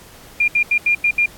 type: tone bursts at uneven times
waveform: sine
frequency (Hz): 2405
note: D7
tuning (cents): +41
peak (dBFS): -12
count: 6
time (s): 0.4-0.48 / 0.55-0.63 / 0.71-0.78 / 0.86-0.95 / 1.04-1.11 / 1.18-1.26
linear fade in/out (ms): 5
effects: pink hiss -43 dBFS RMS until 1.37 s + AAC 64 kbps